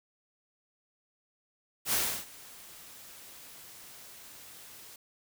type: noise with ADSR envelope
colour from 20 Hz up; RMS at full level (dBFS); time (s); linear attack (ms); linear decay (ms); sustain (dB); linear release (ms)
white; -27; 1.85-4.96; 77; 320; -23; 4
effects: none